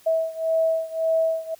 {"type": "beating tone pair", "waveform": "sine", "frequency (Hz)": [648, 649.8], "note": ["E5", "E5"], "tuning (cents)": [-30, -25], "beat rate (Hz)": 1.8, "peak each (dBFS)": [-22, -24], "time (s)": [0.06, 1.55], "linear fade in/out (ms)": 10, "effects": ["white hiss -54 dBFS RMS until 1.59 s"]}